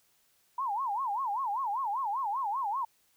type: tone with vibrato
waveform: sine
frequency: 937 Hz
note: A#5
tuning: 9 cents sharp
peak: -29 dBFS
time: 0.58-2.85 s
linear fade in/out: 5 ms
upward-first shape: sine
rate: 5.1 Hz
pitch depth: 280 cents each way
effects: white hiss -69 dBFS RMS until 3.16 s